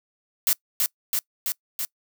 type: noise with echo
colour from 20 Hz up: blue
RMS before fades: -20 dBFS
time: 0.47-0.53 s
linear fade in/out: 0 ms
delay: 330 ms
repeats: 4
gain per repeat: -2 dB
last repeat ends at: 1.85 s
effects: noise-tail reverb RT60 0.1 s tail -24 dB re dry